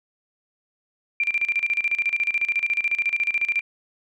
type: tone with tremolo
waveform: sine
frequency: 2371 Hz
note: D7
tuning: 16 cents sharp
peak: -18 dBFS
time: 1.2-3.61 s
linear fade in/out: 2 ms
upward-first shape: square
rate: 14 Hz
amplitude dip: 80%
effects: resampled to 22050 Hz